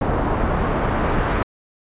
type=noise with low-pass filter sweep; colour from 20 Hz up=pink; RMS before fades=-20 dBFS; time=0.01-1.43 s; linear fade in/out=5 ms; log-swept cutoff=980 to 1500 Hz; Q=1.1; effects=resampled to 8000 Hz